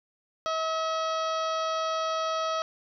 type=harmonic tone with a mistuned harmonic; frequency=642 Hz; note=E5; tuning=46 cents flat; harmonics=1 / 2 / 3 / 4 / 5 / 6 / 7 / 8 / 9; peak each=-30 / -29 / -44 / -45 / -40 / -45 / -44 / -48 / -46 dBFS; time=0.46-2.62 s; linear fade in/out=0 ms; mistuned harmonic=5; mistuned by=+20 cents; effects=none